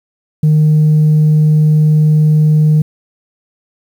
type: tone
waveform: sine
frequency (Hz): 153.4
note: D#3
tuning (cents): -24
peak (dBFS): -4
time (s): 0.43-2.82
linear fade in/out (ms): 5
effects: tanh soft clip ceiling -4 dBFS + 7-bit